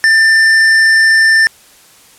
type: tone with hard clipping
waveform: triangle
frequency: 1786 Hz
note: A6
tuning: 25 cents sharp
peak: -7 dBFS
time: 0.04-1.47 s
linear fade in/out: 0 ms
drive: 12 dB
effects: white hiss -43 dBFS RMS until 2.18 s + low-pass 12000 Hz 12 dB/octave

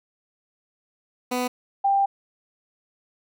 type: tone pair in turn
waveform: 15% pulse / sine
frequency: 249.2 / 791.2 Hz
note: B3 / G5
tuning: +16 / +16 cents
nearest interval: octave + minor sixth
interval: 2000 cents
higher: second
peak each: -17 dBFS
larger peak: neither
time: 1.31-1.48 / 1.84-2.06 s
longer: second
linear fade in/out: 10 ms
effects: none

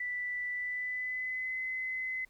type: tone with pitch glide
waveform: sine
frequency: 1975.5 to 2036 Hz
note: B6 to C7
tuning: 0 to -48 cents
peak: -33 dBFS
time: 0-2.25 s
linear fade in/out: 5 ms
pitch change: +52 cents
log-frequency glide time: 0.51-1.58 s
effects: added 43 Hz sine -68 dBFS peak until 2.29 s + pink hiss -69 dBFS RMS until 2.29 s

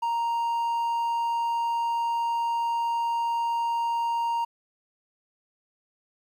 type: tone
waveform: triangle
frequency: 932.3 Hz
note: A#5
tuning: in tune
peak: -22 dBFS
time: 0.02-4.45 s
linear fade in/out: 10 ms
effects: 10-bit

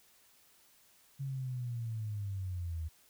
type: linear sweep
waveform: sine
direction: down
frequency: 138.59 to 77.78 Hz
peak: -35 dBFS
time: 1.19-2.89 s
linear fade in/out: 20 ms
effects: white hiss -65 dBFS RMS until 3.09 s

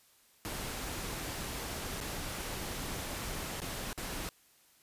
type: noise with dropouts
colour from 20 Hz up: pink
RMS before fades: -39 dBFS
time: 0.45-4.29 s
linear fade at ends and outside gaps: 0 ms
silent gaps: 2.004-2.011 / 3.602-3.618 / 3.93-3.977 s
effects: white hiss -65 dBFS RMS until 4.82 s + resampled to 32000 Hz

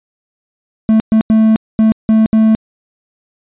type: tone bursts at uneven times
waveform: triangle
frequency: 220 Hz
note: A3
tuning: in tune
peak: -4 dBFS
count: 6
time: 0.89-1 / 1.12-1.21 / 1.3-1.56 / 1.79-1.92 / 2.09-2.26 / 2.33-2.55 s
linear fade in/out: 0 ms
effects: resampled to 8000 Hz

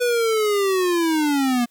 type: linear sweep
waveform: square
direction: down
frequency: 493.9 to 234.9 Hz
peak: -18 dBFS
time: 0-1.66 s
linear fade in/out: 20 ms
effects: white hiss -63 dBFS RMS until 1.7 s

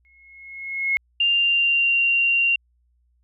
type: tone with exponential growth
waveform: sine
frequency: 2169 Hz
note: C#7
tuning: 38 cents flat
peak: -16 dBFS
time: 0.05-0.97 s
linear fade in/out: 0 ms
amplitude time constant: 200 ms
type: tone with pitch glide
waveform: sine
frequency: 2794 to 2765 Hz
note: F7 to F7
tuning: 0 to -18 cents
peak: -16 dBFS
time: 1.2-2.56 s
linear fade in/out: 5 ms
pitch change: -18 cents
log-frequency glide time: 1.31-1.96 s
effects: added 60 Hz sine -61 dBFS peak until 3.23 s

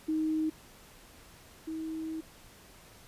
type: tone pair in turn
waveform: sine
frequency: 313.5 / 319.2 Hz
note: D#4 / D#4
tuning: +13 / +44 cents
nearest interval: unison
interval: 31 cents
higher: second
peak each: -27 / -34 dBFS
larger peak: first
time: 0.08-0.5 / 1.67-2.21 s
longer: second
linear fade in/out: 10 ms
effects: pink hiss -55 dBFS RMS until 3.07 s + resampled to 32000 Hz

